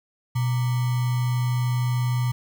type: tone with sample-and-hold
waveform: sine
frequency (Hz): 123.47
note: B2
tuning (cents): 0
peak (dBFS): -20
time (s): 0.35-2.32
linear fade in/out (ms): 10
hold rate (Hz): 1050
effects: none